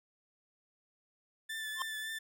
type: tone with vibrato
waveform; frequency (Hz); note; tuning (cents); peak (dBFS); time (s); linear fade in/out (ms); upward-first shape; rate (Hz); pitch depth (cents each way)
30% pulse; 1760; A6; 0; -35; 1.49-2.19; 10; triangle; 3.6; 28
type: tone with exponential growth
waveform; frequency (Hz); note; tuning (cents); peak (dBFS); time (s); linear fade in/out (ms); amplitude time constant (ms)
square; 1062; C6; +25; -30; 1.75-1.82; 1; 15
effects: none